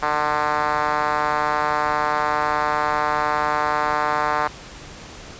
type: tone with band-pass filter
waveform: 5% pulse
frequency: 150 Hz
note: D3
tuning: 37 cents sharp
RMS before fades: -21 dBFS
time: 0.02-4.48 s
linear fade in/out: 10 ms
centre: 1000 Hz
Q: 1.4
effects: pink hiss -39 dBFS RMS until 5.39 s + resampled to 16000 Hz